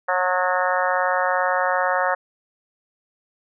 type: harmonic tone with a mistuned harmonic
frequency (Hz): 182.3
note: F#3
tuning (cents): -25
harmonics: 3 / 4 / 5 / 6 / 7 / 8 / 9 / 10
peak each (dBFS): -24 / -25 / -26 / -27 / -27 / -28 / -29 / -29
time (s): 0.08-2.15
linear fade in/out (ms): 10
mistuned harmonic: 9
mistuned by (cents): +18
effects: none